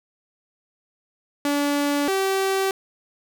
sawtooth tone pair in turn, 287.6 / 386.1 Hz, D4 / G4, -36 / -26 cents, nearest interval perfect fourth, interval 510 cents, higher second, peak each -16 dBFS, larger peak neither, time 1.45-2.08 / 2.08-2.71 s, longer neither, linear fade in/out 2 ms, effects none

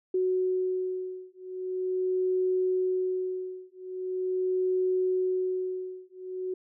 sine beating tone pair, 370 / 370.42 Hz, F#4 / F#4, 0 / +2 cents, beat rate 0.42 Hz, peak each -29 dBFS, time 0.14-6.54 s, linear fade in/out 5 ms, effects none

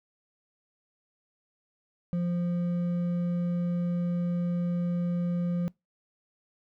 triangle tone with hard clipping, 174.61 Hz, F3, in tune, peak -27 dBFS, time 2.13-5.68 s, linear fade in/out 0 ms, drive 8 dB, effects noise-tail reverb RT60 0.2 s tail -24 dB re dry

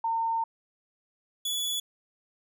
sine / sawtooth tone pair in turn, 910 / 3417 Hz, A#5 / G#7, -42 / +49 cents, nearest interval octave + major seventh, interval 2291 cents, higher second, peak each -25 dBFS, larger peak neither, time 0.04-0.44 / 1.45-1.8 s, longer first, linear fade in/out 5 ms, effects none

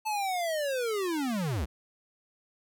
square linear sweep, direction down, 880 to 55.8 Hz, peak -29 dBFS, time 0.05-1.66 s, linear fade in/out 20 ms, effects none

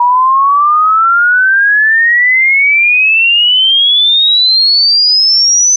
sine exponential sweep, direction up, 958 to 6130 Hz, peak -5 dBFS, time 0-5.76 s, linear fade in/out 5 ms, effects none

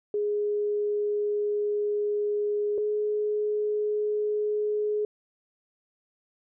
sine tone pair in turn, 415.3 / 420.9 Hz, G#4 / G#4, 0 / +23 cents, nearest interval unison, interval 23 cents, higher second, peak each -24 dBFS, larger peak neither, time 0.14-2.78 / 2.78-5.05 s, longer first, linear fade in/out 2 ms, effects none

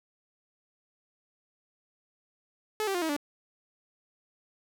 sawtooth tone with pitch steps, 430 / 389.8 / 353.3 / 320.3 / 290.3 Hz, A4 / G4 / F4 / E4 / D4, -40 / -10 / +20 / -50 / -20 cents, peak -24 dBFS, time 2.8-3.165 s, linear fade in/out 0 ms, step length 73 ms, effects none

